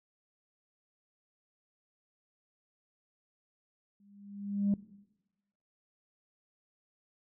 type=tone with exponential growth; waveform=sine; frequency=201.4 Hz; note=G3; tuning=47 cents sharp; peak=-22 dBFS; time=4-4.74 s; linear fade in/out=2 ms; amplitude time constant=160 ms; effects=noise-tail reverb RT60 1.0 s tail -19 dB re dry + tanh soft clip ceiling -22 dBFS